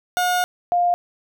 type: tone pair in turn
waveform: 30% pulse / sine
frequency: 720 / 704 Hz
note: F#5 / F5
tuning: -47 / +14 cents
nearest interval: unison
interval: 39 cents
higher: first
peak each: -15 dBFS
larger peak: neither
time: 0.17-0.44 / 0.72-0.94 s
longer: first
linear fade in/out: 0 ms
effects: none